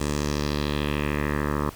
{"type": "tone with low-pass filter sweep", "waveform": "10% pulse", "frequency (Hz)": 73.42, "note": "D2", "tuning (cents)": 0, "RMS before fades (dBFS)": -26, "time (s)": [0, 1.7], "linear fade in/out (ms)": 5, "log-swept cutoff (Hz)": [8700, 1200], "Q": 2.5, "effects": ["pink hiss -45 dBFS RMS until 1.75 s"]}